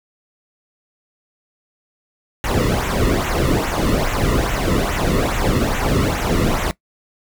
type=noise with flanger; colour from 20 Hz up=brown; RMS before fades=-18 dBFS; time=2.44-6.71 s; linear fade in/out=0 ms; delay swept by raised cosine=0.2 to 1.3 ms; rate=2.4 Hz; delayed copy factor=-0.75; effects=noise-tail reverb RT60 0.1 s tail -19 dB re dry